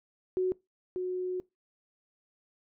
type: tone pair in turn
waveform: sine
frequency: 370 / 366 Hz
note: F#4 / F#4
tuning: 0 / -19 cents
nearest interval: unison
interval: 19 cents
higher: first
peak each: -25 / -30 dBFS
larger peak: first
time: 0.37-0.52 / 0.96-1.4 s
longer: second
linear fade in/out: 0 ms
effects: noise-tail reverb RT60 0.2 s tail -22 dB re dry